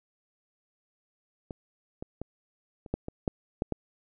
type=clicks; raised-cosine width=2 ms; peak=-24 / -23 / -22 / -30 / -15 / -22 / -13 / -14 / -16 dBFS; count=9; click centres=1.508 / 2.025 / 2.216 / 2.862 / 2.94 / 3.084 / 3.278 / 3.621 / 3.723 s; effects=none